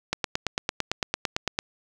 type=click train; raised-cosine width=0.2 ms; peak=-7 dBFS; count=14; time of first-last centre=0.13-1.589 s; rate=8.91 Hz; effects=none